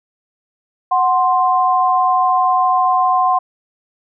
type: tone pair together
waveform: sine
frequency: 740 / 1047.6 Hz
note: F#5 / C6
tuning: 0 / +2 cents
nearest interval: tritone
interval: 602 cents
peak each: -14 dBFS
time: 0.91-3.39 s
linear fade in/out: 10 ms
effects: none